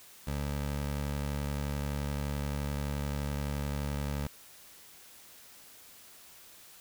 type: tone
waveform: 20% pulse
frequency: 71.6 Hz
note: D2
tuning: 43 cents flat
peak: -27 dBFS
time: 0.27-4.27 s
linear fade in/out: 5 ms
effects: white hiss -54 dBFS RMS until 6.8 s